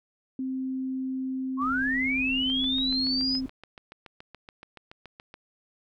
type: tone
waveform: sine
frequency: 261.6 Hz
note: C4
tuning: in tune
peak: -28 dBFS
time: 0.39-3.46 s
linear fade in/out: 2 ms
type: linear sweep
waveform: sine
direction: up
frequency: 1046.5 to 5150 Hz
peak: -25 dBFS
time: 1.57-3.41 s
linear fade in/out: 50 ms
type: noise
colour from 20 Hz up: brown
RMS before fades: -45 dBFS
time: 1.61-3.49 s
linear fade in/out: 5 ms
type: click train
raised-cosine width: 0.3 ms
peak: -28 dBFS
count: 21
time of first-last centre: 2.5-5.341 s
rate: 7.04 Hz
effects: none